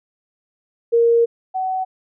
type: tone pair in turn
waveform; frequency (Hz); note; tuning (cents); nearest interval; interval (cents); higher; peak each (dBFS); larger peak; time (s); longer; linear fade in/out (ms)
sine; 466.3 / 752; A#4 / F#5; +1 / +28; minor sixth; 827; second; -11 / -19; first; 0.92-1.26 / 1.54-1.85; first; 20
effects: none